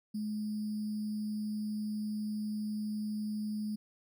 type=tone with sample-and-hold; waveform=sine; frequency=212.1 Hz; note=G#3; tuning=37 cents sharp; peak=-33 dBFS; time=0.14-3.76 s; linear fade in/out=10 ms; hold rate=4900 Hz; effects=none